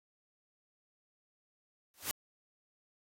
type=noise with exponential growth; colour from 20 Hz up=white; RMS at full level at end=-31 dBFS; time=1.94-2.11 s; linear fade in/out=0 ms; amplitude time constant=36 ms; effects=AAC 48 kbps